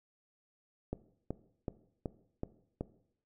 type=click train; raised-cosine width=2 ms; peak=-22 dBFS; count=6; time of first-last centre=0.93-2.81 s; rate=2.66 Hz; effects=noise-tail reverb RT60 0.7 s tail -17 dB re dry